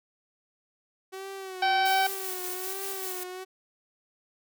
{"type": "tone with vibrato", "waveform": "sawtooth", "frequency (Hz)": 376.7, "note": "F#4", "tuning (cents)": 31, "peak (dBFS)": -33, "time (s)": [1.12, 3.45], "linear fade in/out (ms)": 20, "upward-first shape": "sine", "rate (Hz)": 1.3, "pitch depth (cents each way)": 61}
{"type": "harmonic tone", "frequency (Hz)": 768, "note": "G5", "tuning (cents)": -36, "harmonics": [1, 2, 3, 4, 5, 6, 7], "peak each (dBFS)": [-23, -29, -33, -35, -37, -39, -40], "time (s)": [1.62, 2.07], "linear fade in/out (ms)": 5}
{"type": "noise with tremolo", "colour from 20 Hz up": "blue", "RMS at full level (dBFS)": -35, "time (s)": [1.85, 3.24], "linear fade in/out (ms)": 10, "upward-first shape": "square", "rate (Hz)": 5.1, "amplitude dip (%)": 25}
{"effects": []}